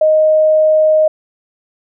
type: tone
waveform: sine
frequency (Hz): 622.3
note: D#5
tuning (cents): 0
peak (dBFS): -7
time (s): 0.01-1.08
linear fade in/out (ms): 5
effects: none